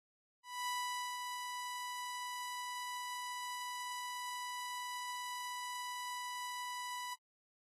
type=tone with ADSR envelope; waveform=sawtooth; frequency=987.8 Hz; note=B5; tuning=in tune; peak=-32 dBFS; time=0.43-7.16 s; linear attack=250 ms; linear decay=490 ms; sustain=-5 dB; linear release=35 ms; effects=AAC 32 kbps